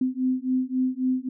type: beating tone pair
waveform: sine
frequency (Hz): 255.2 / 258.9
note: C4 / C4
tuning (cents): -43 / -18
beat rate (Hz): 3.7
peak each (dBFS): -25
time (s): 0.01-1.29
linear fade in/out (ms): 5
effects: none